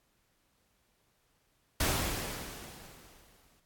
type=noise with exponential decay; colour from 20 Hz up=pink; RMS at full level=-28 dBFS; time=1.8-3.6 s; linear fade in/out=5 ms; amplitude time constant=390 ms; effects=pink hiss -73 dBFS RMS until 3.65 s + AAC 64 kbps